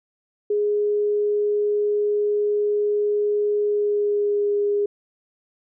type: tone with pitch glide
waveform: sine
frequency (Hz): 415.3 to 409.6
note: G#4 to G#4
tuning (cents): 0 to -24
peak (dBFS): -18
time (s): 0.5-4.86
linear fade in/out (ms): 5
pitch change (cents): -24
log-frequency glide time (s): 3.63-4.54
effects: none